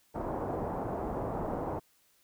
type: low-pass noise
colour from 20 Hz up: white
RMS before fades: -35 dBFS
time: 0.14-1.8 s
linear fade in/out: 20 ms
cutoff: 850 Hz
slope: 24 dB/octave
effects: white hiss -68 dBFS RMS until 2.23 s